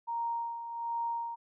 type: tone with tremolo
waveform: sine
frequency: 932.3 Hz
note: A#5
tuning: in tune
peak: -30 dBFS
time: 0.07-1.36 s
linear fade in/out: 20 ms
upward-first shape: sine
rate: 1.3 Hz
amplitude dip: 60%
effects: none